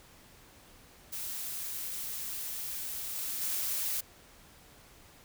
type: noise with level steps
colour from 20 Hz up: blue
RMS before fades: -38 / -36 / -33 dBFS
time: 1.12-4.01 s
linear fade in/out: 10 ms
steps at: 3.15 / 3.41 s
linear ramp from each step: 10 ms
effects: pink hiss -57 dBFS RMS until 5.24 s